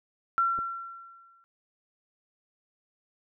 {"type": "tone with exponential decay", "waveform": "sine", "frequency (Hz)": 1360, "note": "F6", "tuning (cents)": -46, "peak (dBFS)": -20, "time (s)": [0.38, 1.44], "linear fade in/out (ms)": 0, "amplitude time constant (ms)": 230}
{"type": "clicks", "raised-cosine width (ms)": 2, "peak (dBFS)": [-39, -29], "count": 2, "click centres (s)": [0.58, 0.589]}
{"effects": []}